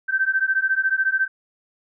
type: beating tone pair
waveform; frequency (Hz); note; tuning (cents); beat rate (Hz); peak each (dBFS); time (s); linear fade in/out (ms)
sine; 1545 / 1559; G6 / G6; -26 / -10; 14; -21; 0.08-1.28; 20
effects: none